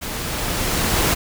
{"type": "noise with level ramp", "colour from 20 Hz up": "pink", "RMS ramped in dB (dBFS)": [-28, -17], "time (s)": [0.01, 1.15], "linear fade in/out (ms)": 20, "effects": []}